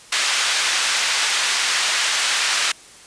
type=band-pass noise; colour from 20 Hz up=pink; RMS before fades=-20 dBFS; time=0.12-2.72 s; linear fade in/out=5 ms; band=1600 to 7400 Hz; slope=12 dB/octave; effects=white hiss -44 dBFS RMS until 3.06 s + resampled to 22050 Hz